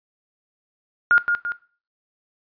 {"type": "tone with echo", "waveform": "sine", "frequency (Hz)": 1420, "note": "F6", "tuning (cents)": 28, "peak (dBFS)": -11, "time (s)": [1.11, 1.18], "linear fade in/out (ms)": 0, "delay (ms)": 170, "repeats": 2, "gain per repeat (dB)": -6, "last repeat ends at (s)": 1.52, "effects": ["noise-tail reverb RT60 0.4 s tail -18 dB re dry", "resampled to 11025 Hz"]}